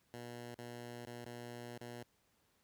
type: tone with dropouts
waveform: 10% pulse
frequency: 120 Hz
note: B2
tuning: 49 cents flat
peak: -38 dBFS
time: 0.14-2.03 s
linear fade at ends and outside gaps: 0 ms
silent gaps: 0.542-0.586 / 1.05-1.072 / 1.248-1.261 / 1.777-1.81 s
effects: pink hiss -75 dBFS RMS until 2.63 s + high-pass 60 Hz 12 dB/octave